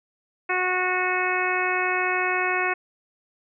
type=harmonic tone; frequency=366.1 Hz; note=F#4; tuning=18 cents flat; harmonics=1 / 2 / 3 / 4 / 5 / 6 / 7; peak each=-29 / -29 / -29 / -29 / -29 / -29 / -29 dBFS; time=0.49-2.74 s; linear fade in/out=10 ms; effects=none